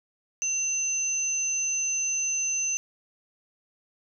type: tone pair together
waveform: sine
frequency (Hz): 2738 / 6147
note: F7 / G8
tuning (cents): -35 / -35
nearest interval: octave + major second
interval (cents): 1400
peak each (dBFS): -34 / -25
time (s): 0.42-2.77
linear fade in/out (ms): 0
effects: none